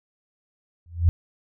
sine tone with exponential growth, 84.9 Hz, F2, 48 cents flat, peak -10 dBFS, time 0.86-1.09 s, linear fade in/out 0 ms, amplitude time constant 48 ms, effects none

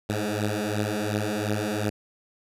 10% pulse beating tone pair, 103.83 / 106.63 Hz, G#2 / G#2, 0 / +46 cents, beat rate 2.8 Hz, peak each -20 dBFS, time 0.09-1.9 s, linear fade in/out 10 ms, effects resampled to 32000 Hz

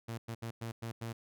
sawtooth tone bursts at uneven times, 115 Hz, A#2, 23 cents flat, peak -34 dBFS, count 6, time 0.08-0.18 / 0.28-0.35 / 0.42-0.51 / 0.61-0.72 / 0.82-0.92 / 1.01-1.13 s, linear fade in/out 10 ms, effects none

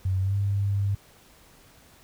sine tone with pitch glide, 94.2 to 99.8 Hz, F#2 to G2, +32 to +32 cents, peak -22 dBFS, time 0.05-0.95 s, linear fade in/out 5 ms, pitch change +100 cents, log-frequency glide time 0.2-0.35 s, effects pink hiss -55 dBFS RMS until 2.03 s

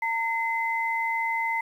sine tone pair together, 913.2 / 2050 Hz, A#5 / C7, -36 / -36 cents, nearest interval octave + major second, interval 1400 cents, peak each -27 dBFS, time 0.02-1.61 s, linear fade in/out 5 ms, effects 9-bit

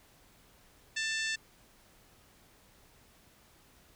harmonic tone, 887 Hz, A5, 14 cents sharp, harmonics 2 / 3 / 4 / 5 / 6 / 7 / 8 / 9, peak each -34 / -38 / -40 / -42 / -44 / -45 / -46 / -47 dBFS, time 0.96-1.36 s, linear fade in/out 10 ms, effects pink hiss -62 dBFS RMS until 3.95 s

